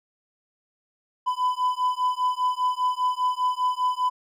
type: beating tone pair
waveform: triangle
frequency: 1000 / 1005 Hz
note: B5 / B5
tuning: +21 / +30 cents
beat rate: 5 Hz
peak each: -23 dBFS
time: 1.26-4.1 s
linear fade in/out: 20 ms
effects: none